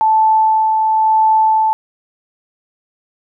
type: tone with tremolo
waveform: sine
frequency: 876 Hz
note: A5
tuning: 8 cents flat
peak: -8 dBFS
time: 0.01-1.73 s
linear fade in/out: 0 ms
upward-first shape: sine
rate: 0.97 Hz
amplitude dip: 30%
effects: none